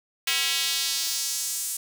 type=tone with high-pass filter sweep; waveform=square; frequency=149.8 Hz; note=D3; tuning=35 cents sharp; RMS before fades=-27 dBFS; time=0.27-1.77 s; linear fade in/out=5 ms; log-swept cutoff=2600 to 8500 Hz; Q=1.5; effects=none